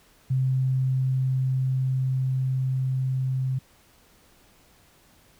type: tone with level ramp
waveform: sine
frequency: 130.81 Hz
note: C3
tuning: in tune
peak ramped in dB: -20 to -23 dBFS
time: 0.3-3.59 s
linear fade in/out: 10 ms
effects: pink hiss -58 dBFS RMS until 5.39 s